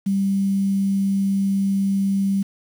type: tone with quantisation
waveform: sine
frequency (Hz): 196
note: G3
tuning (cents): 0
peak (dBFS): -17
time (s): 0.06-2.43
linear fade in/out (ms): 10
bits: 7
effects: none